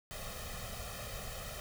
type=noise with comb filter; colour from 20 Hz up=pink; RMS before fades=-43 dBFS; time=0.11-1.6 s; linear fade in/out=0 ms; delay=1.6 ms; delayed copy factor=+0.95; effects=none